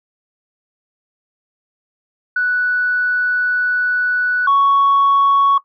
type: tone pair in turn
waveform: sine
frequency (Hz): 1480 / 1112.9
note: F#6 / C#6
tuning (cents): 0 / +6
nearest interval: perfect fourth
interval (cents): 494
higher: first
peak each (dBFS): -13 / -8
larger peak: second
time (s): 2.36-4.47 / 4.47-5.58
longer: first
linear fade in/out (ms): 5
effects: noise-tail reverb RT60 0.1 s tail -17 dB re dry + tanh soft clip ceiling -7 dBFS